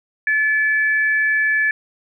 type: tone pair together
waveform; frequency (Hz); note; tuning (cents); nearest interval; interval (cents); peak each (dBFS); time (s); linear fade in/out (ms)
sine; 1728.1 / 2304; A6 / D7; -32 / -34; perfect fourth; 498; -15 / -24; 0.27-1.71; 2
effects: none